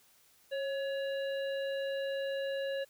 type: harmonic tone with a mistuned harmonic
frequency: 564 Hz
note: C#5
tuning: 30 cents sharp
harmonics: 1 / 3 / 5 / 7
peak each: -33 / -43 / -47 / -50 dBFS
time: 0.51-2.85 s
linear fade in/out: 20 ms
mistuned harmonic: 1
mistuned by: -53 cents
effects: white hiss -65 dBFS RMS until 2.89 s